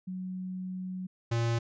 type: tone pair in turn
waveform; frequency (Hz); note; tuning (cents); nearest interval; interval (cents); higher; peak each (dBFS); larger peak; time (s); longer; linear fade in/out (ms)
sine / square; 185 / 116.54; F#3 / A#2; 0 / 0; minor sixth; 800; first; -34 / -27; second; 0.07-1.07 / 1.31-1.59; first; 10
effects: resampled to 16000 Hz